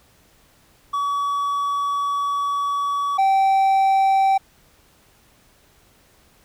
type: tone pair in turn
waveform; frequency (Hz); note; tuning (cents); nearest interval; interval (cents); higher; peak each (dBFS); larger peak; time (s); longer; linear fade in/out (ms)
triangle; 1136 / 775.6; C#6 / G5; +42 / -19; perfect fifth; 661; first; -18 / -12; second; 0.93-3.18 / 3.18-4.38; first; 10
effects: pink hiss -56 dBFS RMS until 6.44 s